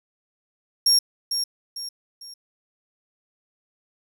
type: tone with echo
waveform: 35% pulse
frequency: 5560 Hz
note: F8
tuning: 9 cents flat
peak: -12 dBFS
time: 0.86-0.99 s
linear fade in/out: 5 ms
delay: 450 ms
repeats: 3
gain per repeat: -8 dB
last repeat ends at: 2.34 s
effects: none